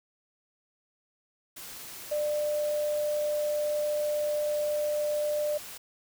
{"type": "tone in noise", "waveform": "sine", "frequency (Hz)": 596, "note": "D5", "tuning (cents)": 25, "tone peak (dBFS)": -26, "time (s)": [2.11, 5.58], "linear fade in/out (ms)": 10, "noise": "white", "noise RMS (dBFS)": -43, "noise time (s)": [1.56, 5.78], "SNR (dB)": 14, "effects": []}